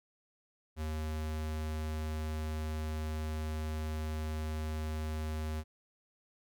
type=tone; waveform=square; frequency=77.78 Hz; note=D#2; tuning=in tune; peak=-35 dBFS; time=0.76-5.64 s; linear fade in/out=50 ms; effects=none